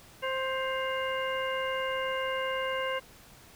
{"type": "harmonic tone with a mistuned harmonic", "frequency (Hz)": 526, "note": "C5", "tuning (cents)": 9, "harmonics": [1, 2, 3, 4, 5], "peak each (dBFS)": [-32, -35, -37, -38, -39], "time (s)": [0.22, 3], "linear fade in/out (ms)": 20, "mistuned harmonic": 5, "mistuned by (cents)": 120, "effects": ["pink hiss -54 dBFS RMS until 3.55 s"]}